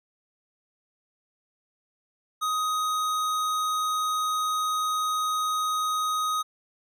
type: tone with hard clipping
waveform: sine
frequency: 1253 Hz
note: D#6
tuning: 12 cents sharp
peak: -26 dBFS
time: 2.41-6.43 s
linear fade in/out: 20 ms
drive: 17 dB
effects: none